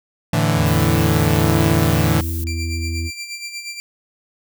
sawtooth chord, A suspended fourth, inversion none, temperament equal, 110 / 146.83 / 164.81 Hz, A2 / D3 / E3, 0 / 0 / 0 cents, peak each -15 dBFS, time 0.33-2.21 s, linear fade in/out 5 ms
harmonic tone, 82.8 Hz, E2, 8 cents sharp, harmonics 1 / 3 / 4, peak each -21 / -34 / -32 dBFS, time 0.54-3.11 s, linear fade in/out 50 ms
violet noise, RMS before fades -31 dBFS, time 0.66-2.44 s, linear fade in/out 2 ms
20% pulse tone with tremolo, 2358 Hz, D7, 6 cents sharp, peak -21 dBFS, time 2.47-3.8 s, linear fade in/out 0 ms, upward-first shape sine, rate 8.4 Hz, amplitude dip 60%
effects none

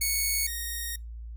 5% pulse tone pair in turn, 2217 / 1864.3 Hz, C#7 / A#6, 0 / 0 cents, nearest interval minor third, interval 300 cents, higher first, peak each -15 / -22 dBFS, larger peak first, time 0.01-0.47 / 0.47-0.96 s, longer second, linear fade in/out 5 ms, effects noise-tail reverb RT60 0.2 s tail -25 dB re dry + added 57 Hz sine -37 dBFS peak until 1.36 s

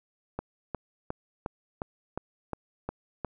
click train, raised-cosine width 1 ms, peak -18 dBFS, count 9, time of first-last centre 0.39-3.247 s, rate 2.8 Hz, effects none

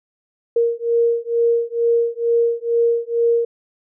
sine beating tone pair, 466.2 / 468.4 Hz, A#4 / A#4, 0 / +8 cents, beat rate 2.2 Hz, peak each -18 dBFS, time 0.56-3.45 s, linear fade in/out 5 ms, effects none

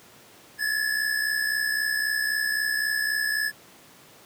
square tone pair together, 1694.2 / 1758 Hz, G#6 / A6, +34 / -2 cents, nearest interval minor second, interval 64 cents, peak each -26 / -29 dBFS, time 0.58-3.52 s, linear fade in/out 50 ms, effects pink hiss -51 dBFS RMS until 4.25 s + high-pass 150 Hz 12 dB/octave

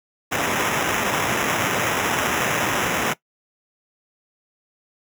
violet noise with sample-and-hold, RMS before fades -22 dBFS, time 0.31-3.14 s, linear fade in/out 20 ms, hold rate 4410 Hz, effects noise-tail reverb RT60 0.1 s tail -19 dB re dry + high-pass 100 Hz 12 dB/octave

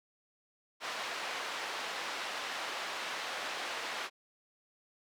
pink band-pass noise, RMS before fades -39 dBFS, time 0.8-4.1 s, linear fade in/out 50 ms, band 740 to 4200 Hz, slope 12 dB/octave, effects none

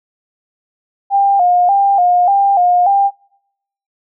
sine tone with vibrato, 753 Hz, F#5, 30 cents sharp, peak -8 dBFS, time 1.1-3.11 s, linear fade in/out 50 ms, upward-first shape square, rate 1.7 Hz, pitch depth 95 cents each way, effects noise-tail reverb RT60 0.8 s tail -26 dB re dry

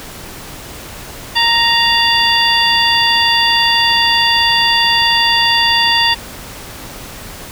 harmonic tone with a mistuned harmonic, 932.3 Hz, A#5, in tune, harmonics 1 / 2 / 3 / 4 / 5, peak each -16 / -16 / -16 / -16 / -16 dBFS, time 1.35-6.15 s, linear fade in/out 20 ms, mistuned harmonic 4, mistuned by -120 cents, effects pink hiss -31 dBFS RMS until 7.51 s

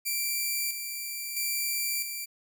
5% pulse tone with tremolo, 2349 Hz, D7, in tune, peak -18 dBFS, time 0.05-2.26 s, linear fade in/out 20 ms, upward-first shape square, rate 0.76 Hz, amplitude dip 50%, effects none

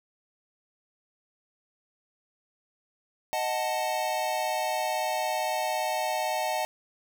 square chord, D# diminished, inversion none, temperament equal, 622.3 / 740 / 880 Hz, D#5 / F#5 / A5, 0 / 0 / 0 cents, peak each -32 dBFS, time 3.33-6.65 s, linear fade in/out 0 ms, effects none

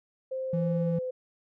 sine tone with pitch glide, 523.3 to 509.9 Hz, C5 to C5, 0 to -45 cents, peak -30 dBFS, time 0.31-1.11 s, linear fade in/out 10 ms, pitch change -45 cents, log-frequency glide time 0.66-0.97 s
triangle tone, 166.4 Hz, E3, 17 cents sharp, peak -24 dBFS, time 0.53-0.99 s, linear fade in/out 5 ms
effects none

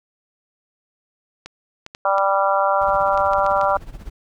clicks, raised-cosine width 0.2 ms, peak -17 dBFS, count 8, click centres 1.46 / 1.864 / 1.949 / 2.182 / 3.176 / 3.334 / 3.464 / 3.613 s
harmonic tone, 196 Hz, G3, in tune, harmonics 3 / 4 / 5 / 6 / 7, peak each -20 / -21 / -22 / -23 / -23 dBFS, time 2.05-3.77 s, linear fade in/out 2 ms
brown noise with tremolo, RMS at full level -34 dBFS, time 2.81-4.1 s, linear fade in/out 5 ms, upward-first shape sine, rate 16 Hz, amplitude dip 75%
effects none

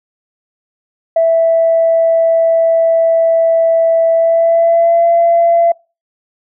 sine tone with pitch glide, 659.3 to 678.6 Hz, E5 to F5, 0 to -50 cents, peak -6 dBFS, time 1.16-5.72 s, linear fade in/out 5 ms, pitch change +50 cents, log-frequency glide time 4.13-5.08 s, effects noise-tail reverb RT60 0.3 s tail -25 dB re dry + tanh soft clip ceiling -2 dBFS

